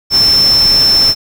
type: tone in noise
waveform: sine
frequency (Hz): 5330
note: E8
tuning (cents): +18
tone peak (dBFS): -6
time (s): 0.1-1.15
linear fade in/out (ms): 50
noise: pink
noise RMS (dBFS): -21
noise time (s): 0.1-1.15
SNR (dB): +12
effects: none